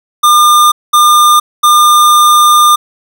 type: tone bursts at uneven times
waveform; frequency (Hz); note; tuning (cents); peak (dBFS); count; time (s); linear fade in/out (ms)
square; 1204; D6; +43; -4; 3; 0.23-0.72 / 0.93-1.4 / 1.63-2.76; 10
effects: none